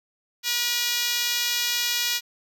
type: tone with high-pass filter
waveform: 5% pulse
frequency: 481.4 Hz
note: B4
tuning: 44 cents flat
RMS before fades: -25 dBFS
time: 0.43-2.21 s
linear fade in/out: 50 ms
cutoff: 2200 Hz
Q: 0.65
effects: none